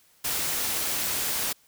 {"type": "noise", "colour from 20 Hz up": "white", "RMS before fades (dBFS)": -28, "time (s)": [0.24, 1.53], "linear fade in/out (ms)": 10, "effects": ["white hiss -61 dBFS RMS until 1.67 s"]}